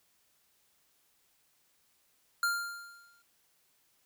square tone with exponential decay, 1396.9 Hz, F6, in tune, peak -26 dBFS, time 2.43-3.22 s, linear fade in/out 2 ms, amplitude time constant 170 ms, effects white hiss -71 dBFS RMS until 4.05 s

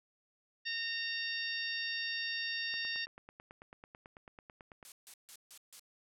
harmonic tone, 920 Hz, A#5, 23 cents flat, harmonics 2 / 3 / 4 / 5 / 6, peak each -39 / -41 / -42 / -43 / -44 dBFS, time 0.65-3.06 s, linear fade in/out 20 ms
click train, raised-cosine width 0.5 ms, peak -36 dBFS, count 20, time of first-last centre 2.74-4.828 s, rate 9.1 Hz
blue noise bursts, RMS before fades -48 dBFS, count 5, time 4.85-5.795 s, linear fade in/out 0 ms, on 69 ms, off 150 ms
effects low-pass 10000 Hz 12 dB/octave

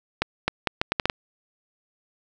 accelerating click train, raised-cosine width 0.3 ms, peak -5 dBFS, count 8, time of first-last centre 0.22-1.098 s, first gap 260 ms, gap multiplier 0.74, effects none

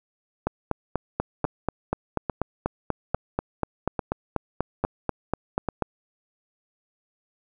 two click trains, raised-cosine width 1 ms, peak -11 / -9 dBFS, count 6 / 23, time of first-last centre 1.45-5.687 / 0.47-5.823 s, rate 1.18 / 4.11 Hz, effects none

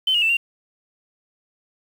sine tone with pitch steps, 3067 / 2866 / 2660 / 2770 Hz, G7 / F7 / E7 / F7, -38 / +44 / +15 / -15 cents, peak -15 dBFS, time 0.07-0.37 s, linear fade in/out 5 ms, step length 75 ms, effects tanh soft clip ceiling -11 dBFS + 7-bit

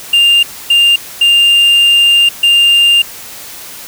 triangle tone bursts at uneven times, 2800 Hz, F7, 4 cents sharp, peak -3 dBFS, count 4, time 0.13-0.43 / 0.7-0.96 / 1.21-2.29 / 2.43-3.02 s, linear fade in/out 5 ms, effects white hiss -29 dBFS RMS until 3.87 s

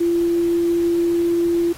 sine tone with quantisation, 341.5 Hz, F4, 39 cents flat, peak -15 dBFS, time 0-1.73 s, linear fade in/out 10 ms, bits 7, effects pink hiss -40 dBFS RMS until 1.77 s + AAC 48 kbps

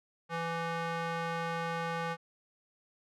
square tone with band-pass filter, 166.9 Hz, E3, 22 cents sharp, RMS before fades -35 dBFS, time 0.29-2.17 s, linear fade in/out 50 ms, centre 1200 Hz, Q 0.92, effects none

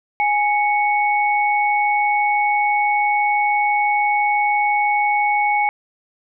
sine tone pair together, 830.4 / 2217 Hz, G#5 / C#7, 0 / 0 cents, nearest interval octave + perfect fourth, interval 1700 cents, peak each -16 / -20 dBFS, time 0.2-5.69 s, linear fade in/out 0 ms, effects none

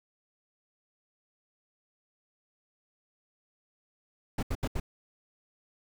brown noise bursts, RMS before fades -30 dBFS, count 4, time 4.38-4.8 s, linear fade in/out 5 ms, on 48 ms, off 76 ms, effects none

